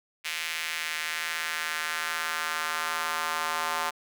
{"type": "tone with high-pass filter sweep", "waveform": "square", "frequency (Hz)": 80.6, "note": "E2", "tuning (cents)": -38, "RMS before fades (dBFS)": -31, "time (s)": [0.24, 3.91], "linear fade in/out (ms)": 20, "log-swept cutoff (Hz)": [2300, 980], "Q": 1.9, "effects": []}